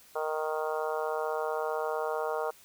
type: harmonic tone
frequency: 155.56 Hz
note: D#3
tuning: in tune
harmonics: 3 / 4 / 5 / 6 / 7 / 8 / 9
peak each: -33 / -35 / -37 / -39 / -40 / -41 / -42 dBFS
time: 0.15-2.51 s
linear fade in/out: 10 ms
effects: white hiss -57 dBFS RMS until 2.64 s

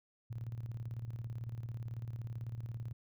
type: tone with tremolo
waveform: sine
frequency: 115.7 Hz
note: A#2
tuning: 13 cents flat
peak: -37 dBFS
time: 0.3-2.93 s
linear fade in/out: 10 ms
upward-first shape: square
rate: 18 Hz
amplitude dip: 60%
effects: none

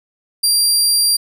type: tone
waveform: 25% pulse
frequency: 4746 Hz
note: D8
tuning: 17 cents sharp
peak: -7 dBFS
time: 0.43-1.17 s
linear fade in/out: 10 ms
effects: none

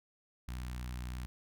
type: tone with notch filter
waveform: sawtooth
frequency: 61.74 Hz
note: B1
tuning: in tune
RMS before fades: -41 dBFS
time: 0.48-1.26 s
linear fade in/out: 0 ms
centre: 470 Hz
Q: 0.52
effects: none

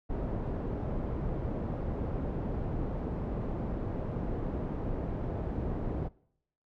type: low-pass noise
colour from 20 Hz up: pink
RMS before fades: -34 dBFS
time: 0.09-6.09 s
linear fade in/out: 20 ms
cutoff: 560 Hz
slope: 12 dB/octave
effects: noise-tail reverb RT60 0.7 s tail -22 dB re dry

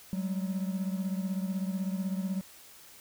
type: beating tone pair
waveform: triangle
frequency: 187 / 203 Hz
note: F#3 / G#3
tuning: +19 / -39 cents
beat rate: 16 Hz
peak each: -29 / -34 dBFS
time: 0.13-2.41 s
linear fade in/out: 0 ms
effects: white hiss -53 dBFS RMS until 3 s

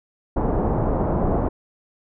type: low-pass noise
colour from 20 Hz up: pink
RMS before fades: -21 dBFS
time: 0.36-1.49 s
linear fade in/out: 10 ms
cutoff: 920 Hz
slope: 24 dB/octave
effects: none

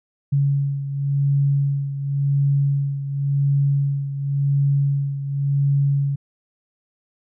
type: beating tone pair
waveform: sine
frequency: 140 / 140.92 Hz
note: C#3 / C#3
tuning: +18 / +29 cents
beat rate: 0.92 Hz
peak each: -18 / -24 dBFS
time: 0.32-6.16 s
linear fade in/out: 10 ms
effects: none

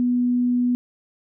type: tone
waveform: sine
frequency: 245.6 Hz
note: B3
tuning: 9 cents flat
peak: -17 dBFS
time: 0-0.75 s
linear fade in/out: 0 ms
effects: none

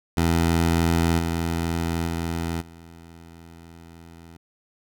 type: tone with level steps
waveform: 15% pulse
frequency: 83.5 Hz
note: E2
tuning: 23 cents sharp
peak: -12 / -17 / -19 / -37 dBFS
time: 0.17-4.37 s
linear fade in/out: 5 ms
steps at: 1.18 / 2.06 / 2.6 s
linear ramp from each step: 20 ms
effects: none

